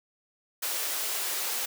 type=high-pass noise; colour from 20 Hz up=white; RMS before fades=-31 dBFS; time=0.62-1.66 s; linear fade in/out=10 ms; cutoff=360 Hz; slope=24 dB/octave; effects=none